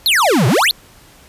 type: exponential two-way sweep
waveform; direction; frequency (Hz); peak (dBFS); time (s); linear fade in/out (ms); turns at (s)
square; down then up; 4435 to 110 to 4435; -11; 0.06-0.71; 0; 0.47
effects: pink hiss -45 dBFS RMS until 1.28 s + resampled to 32000 Hz